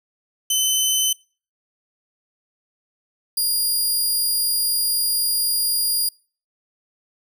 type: tone pair in turn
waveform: 15% pulse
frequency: 3044 / 4832 Hz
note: F#7 / D8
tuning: +48 / +48 cents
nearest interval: minor sixth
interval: 800 cents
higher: second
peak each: -10 / -12 dBFS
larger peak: first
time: 0.5-1.13 / 3.37-6.09 s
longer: second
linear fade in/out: 5 ms
effects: noise-tail reverb RT60 0.4 s tail -26 dB re dry